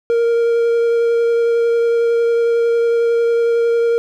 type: tone with vibrato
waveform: triangle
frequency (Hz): 466.2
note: A#4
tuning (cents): 0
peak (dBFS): -10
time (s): 0.1-3.98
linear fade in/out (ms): 0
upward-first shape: triangle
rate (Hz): 11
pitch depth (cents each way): 11
effects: none